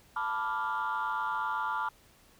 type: chord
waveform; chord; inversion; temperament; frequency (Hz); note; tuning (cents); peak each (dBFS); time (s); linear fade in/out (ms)
sine; B half-diminished seventh; third; equal; 880 / 987.8 / 1174.7 / 1396.9; A5 / B5 / D6 / F6; 0 / 0 / 0 / 0; -34; 0.16-1.89; 5
effects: tanh soft clip ceiling -24 dBFS + pink hiss -61 dBFS RMS until 2.39 s